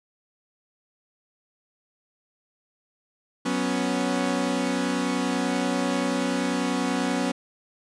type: chord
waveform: sawtooth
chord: F# suspended fourth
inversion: none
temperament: equal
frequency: 185 / 246.9 / 277.2 Hz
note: F#3 / B3 / C#4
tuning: 0 / 0 / 0 cents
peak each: -26 / -23 / -23 dBFS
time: 3.45-7.32 s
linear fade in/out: 10 ms
effects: resampled to 22050 Hz